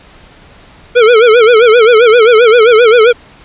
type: tone with vibrato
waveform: square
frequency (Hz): 460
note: A#4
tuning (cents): -23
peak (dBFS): -3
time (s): 0.95-3.13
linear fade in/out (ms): 20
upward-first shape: sine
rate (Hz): 7.6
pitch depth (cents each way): 130
effects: pink hiss -39 dBFS RMS until 3.44 s + resampled to 8000 Hz